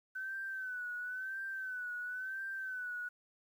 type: tone with vibrato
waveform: sine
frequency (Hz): 1516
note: F#6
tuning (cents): +42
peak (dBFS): -38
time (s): 0.15-3.09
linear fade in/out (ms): 10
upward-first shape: sine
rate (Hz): 0.97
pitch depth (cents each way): 64
effects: 11-bit